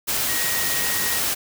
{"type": "tone in noise", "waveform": "sine", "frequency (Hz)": 1887, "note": "A#6", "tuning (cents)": 21, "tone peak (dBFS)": -29, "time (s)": [0.28, 1.2], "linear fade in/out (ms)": 20, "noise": "white", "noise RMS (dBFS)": -23, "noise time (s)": [0.07, 1.35], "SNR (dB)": -9, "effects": []}